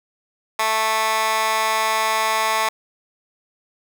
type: tone with high-pass filter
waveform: 15% pulse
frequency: 220 Hz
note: A3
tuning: in tune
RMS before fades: -20 dBFS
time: 0.59-2.69 s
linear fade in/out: 5 ms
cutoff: 1100 Hz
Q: 2
effects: none